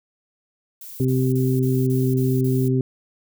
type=noise bursts; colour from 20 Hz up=violet; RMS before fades=-38 dBFS; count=7; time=0.81-2.682 s; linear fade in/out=2 ms; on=240 ms; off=32 ms
type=harmonic tone; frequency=129.5 Hz; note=C3; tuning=17 cents flat; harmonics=1 / 2 / 3; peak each=-19 / -22 / -24 dBFS; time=1-2.81 s; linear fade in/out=2 ms
effects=none